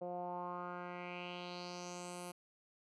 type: tone with low-pass filter sweep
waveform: 10% pulse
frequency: 177.3 Hz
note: F3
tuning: 26 cents sharp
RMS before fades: -45 dBFS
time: 0.01-2.32 s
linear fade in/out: 10 ms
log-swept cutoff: 580 to 11000 Hz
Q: 3.7
effects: none